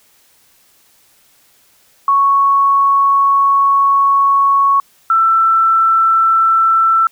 sine tone pair in turn, 1108.7 / 1334.2 Hz, C#6 / E6, 0 / +20 cents, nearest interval minor third, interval 320 cents, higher second, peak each -8 dBFS, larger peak neither, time 2.08-4.8 / 5.1-7.07 s, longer first, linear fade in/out 2 ms, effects white hiss -52 dBFS RMS until 7.11 s

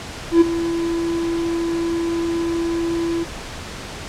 triangle tone with ADSR envelope, 335.8 Hz, E4, 32 cents sharp, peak -4 dBFS, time 0.31-3.25 s, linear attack 100 ms, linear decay 18 ms, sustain -13 dB, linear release 26 ms, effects pink hiss -32 dBFS RMS until 4.08 s + low-pass 7000 Hz 12 dB/octave

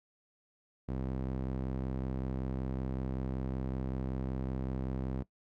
sawtooth tone with band-pass filter, 65.3 Hz, C2, 3 cents flat, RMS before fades -36 dBFS, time 0.88-5.23 s, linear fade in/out 10 ms, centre 220 Hz, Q 0.65, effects noise-tail reverb RT60 0.1 s tail -19 dB re dry

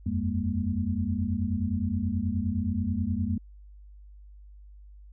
sine tone cluster, 84.5 / 94 / 204.8 / 235.6 Hz, E2 / F#2 / G#3 / A#3, +43 / +28 / -24 / +19 cents, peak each -31 dBFS, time 0.06-3.38 s, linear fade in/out 5 ms, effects added 50 Hz sine -46 dBFS peak until 5.12 s

